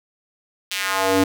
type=tone with high-pass filter sweep; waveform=square; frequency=95.9 Hz; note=G2; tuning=37 cents flat; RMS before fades=-20 dBFS; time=0.71-1.24 s; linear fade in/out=5 ms; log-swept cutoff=3200 to 250 Hz; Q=1.6; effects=none